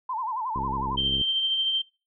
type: tone with vibrato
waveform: sine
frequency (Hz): 952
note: A#5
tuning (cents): +36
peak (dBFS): -27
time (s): 0.09-0.96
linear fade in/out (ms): 5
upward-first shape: sine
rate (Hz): 11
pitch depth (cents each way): 170
type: click train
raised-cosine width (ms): 3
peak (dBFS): -22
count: 45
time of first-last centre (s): 0.56-1.213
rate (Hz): 67.4
type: tone with tremolo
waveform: sine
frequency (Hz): 3136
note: G7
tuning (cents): 0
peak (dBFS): -21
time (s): 0.97-1.82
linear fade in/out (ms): 10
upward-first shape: sine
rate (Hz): 13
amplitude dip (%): 35
effects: noise-tail reverb RT60 0.3 s tail -21 dB re dry